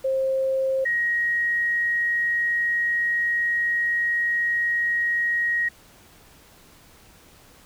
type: tone pair in turn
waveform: sine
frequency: 531 / 1887.9 Hz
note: C5 / A#6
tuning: +25 / +21 cents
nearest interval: octave + minor seventh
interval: 2196 cents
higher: second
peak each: -20 dBFS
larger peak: neither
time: 0.04-0.85 / 0.85-5.69 s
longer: second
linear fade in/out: 10 ms
effects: pink hiss -52 dBFS RMS until 7.65 s